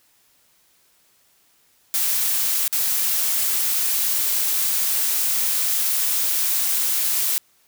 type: noise with dropouts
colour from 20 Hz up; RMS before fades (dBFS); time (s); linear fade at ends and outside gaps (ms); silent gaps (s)
blue; -21; 1.94-7.38; 0; 2.679-2.727
effects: white hiss -60 dBFS RMS until 7.67 s